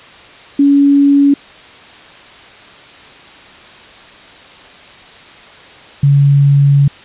sine tone pair in turn, 282 / 141 Hz, C#4 / C#3, +30 / +30 cents, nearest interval octave, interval 1200 cents, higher first, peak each -5 dBFS, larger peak neither, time 0.59-1.34 / 6.03-6.88 s, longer second, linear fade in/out 5 ms, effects white hiss -37 dBFS RMS until 7.04 s + resampled to 8000 Hz

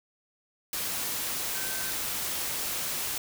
sine tone in noise, 1541 Hz, G6, 30 cents flat, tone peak -40 dBFS, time 1.55-1.91 s, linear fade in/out 2 ms, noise white, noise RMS -32 dBFS, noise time 0.73-3.18 s, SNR -11 dB, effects none

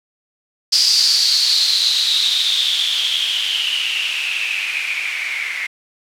violet noise with low-pass filter sweep, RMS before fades -18 dBFS, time 0.72-5.67 s, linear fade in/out 10 ms, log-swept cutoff 4900 to 2100 Hz, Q 9, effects none

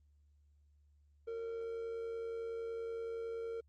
triangle tone with amplitude modulation, 458.2 Hz, A#4, 30 cents flat, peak -35 dBFS, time 1.27-3.61 s, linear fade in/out 10 ms, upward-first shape sine, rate 90.7 Hz, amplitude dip 40%, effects added 73 Hz sine -65 dBFS peak until 3.68 s + Opus 24 kbps

